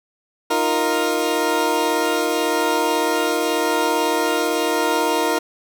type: chord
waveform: 20% pulse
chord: Eb suspended second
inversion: none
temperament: equal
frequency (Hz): 311.1 / 349.2 / 466.2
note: Eb4 / F4 / Bb4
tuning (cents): 0 / 0 / 0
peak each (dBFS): -18 / -18 / -16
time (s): 0.5-5.39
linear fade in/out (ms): 10
effects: none